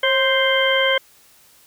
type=harmonic tone with a mistuned harmonic; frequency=523.3 Hz; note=C5; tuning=in tune; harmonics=1 / 2 / 3 / 4 / 6; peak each=-19 / -25 / -22 / -21 / -21 dBFS; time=0.03-0.98 s; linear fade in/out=5 ms; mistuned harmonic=1; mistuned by=+45 cents; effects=white hiss -52 dBFS RMS until 1.66 s